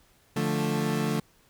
30% pulse chord, D minor, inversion none, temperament equal, 146.83 / 174.61 / 220 Hz, D3 / F3 / A3, 0 / 0 / 0 cents, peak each -27 / -29 / -26 dBFS, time 0.36-1.2 s, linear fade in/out 5 ms, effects pink hiss -62 dBFS RMS until 1.49 s

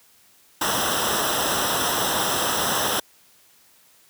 pink noise with comb filter, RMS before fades -23 dBFS, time 0.61-3 s, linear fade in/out 5 ms, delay 0.44 ms, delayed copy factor -0.85, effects white hiss -56 dBFS RMS until 4.09 s + high-pass 60 Hz 12 dB/octave

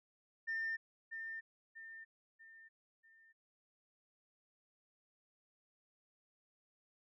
sine tone with echo, 1804 Hz, A6, 43 cents sharp, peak -35 dBFS, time 0.47-0.77 s, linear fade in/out 20 ms, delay 640 ms, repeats 4, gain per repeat -7 dB, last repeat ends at 3.33 s, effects tanh soft clip ceiling -33 dBFS

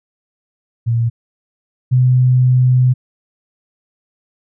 sine tone pair in turn, 116.54 / 126.75 Hz, A#2 / B2, 0 / +45 cents, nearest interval minor second, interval 145 cents, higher second, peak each -12 / -8 dBFS, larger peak second, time 0.86-1.1 / 1.91-2.94 s, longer second, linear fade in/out 20 ms, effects none

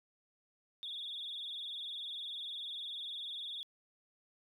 triangle tone with vibrato, 3520 Hz, A7, in tune, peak -37 dBFS, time 0.83-3.63 s, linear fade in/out 0 ms, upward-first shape triangle, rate 20 Hz, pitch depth 130 cents each way, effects tanh soft clip ceiling -38 dBFS + 13-bit

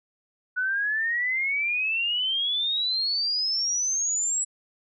sine exponential sweep, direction up, 1473 to 7850 Hz, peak -23 dBFS, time 0.56-4.45 s, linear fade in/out 20 ms, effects none

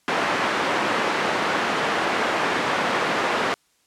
white band-pass noise, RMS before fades -23 dBFS, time 0.08-3.54 s, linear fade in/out 0 ms, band 220 to 1600 Hz, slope 12 dB/octave, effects white hiss -64 dBFS RMS until 3.86 s + low-pass 10000 Hz 12 dB/octave

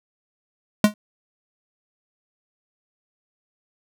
square tone with exponential decay, 210 Hz, G#3, 19 cents sharp, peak -8 dBFS, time 0.84-0.94 s, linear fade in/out 2 ms, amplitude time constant 21 ms, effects none

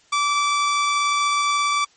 sawtooth tone, 1160 Hz, D6, 22 cents flat, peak -14 dBFS, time 0.12-1.85 s, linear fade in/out 10 ms, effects white hiss -56 dBFS RMS until 1.96 s + MP3 32 kbps

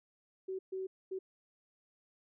sine tone bursts at uneven times, 378.6 Hz, F#4, 40 cents sharp, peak -36 dBFS, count 3, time 0.48-0.59 / 0.72-0.87 / 1.11-1.19 s, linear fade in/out 10 ms, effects none

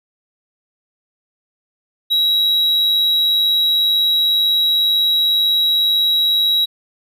triangle tone, 3866 Hz, B7, 38 cents flat, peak -11 dBFS, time 2.1-6.66 s, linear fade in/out 20 ms, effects none

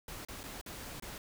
pink noise with dropouts, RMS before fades -45 dBFS, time 0.08-1.18 s, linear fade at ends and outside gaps 2 ms, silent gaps 0.25-0.285 / 0.433-0.437 / 0.613-0.661 / 0.999-1.023 s, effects none

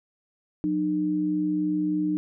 sine tone pair together, 181 / 304.4 Hz, F#3 / D#4, -38 / -38 cents, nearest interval major sixth, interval 900 cents, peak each -30 / -23 dBFS, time 0.64-2.17 s, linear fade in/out 0 ms, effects none

